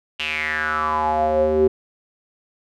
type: tone with band-pass filter sweep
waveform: square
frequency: 77.4 Hz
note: D#2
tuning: 9 cents flat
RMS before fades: -20 dBFS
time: 0.19-1.68 s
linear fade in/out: 10 ms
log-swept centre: 2900 to 370 Hz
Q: 6.8
effects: none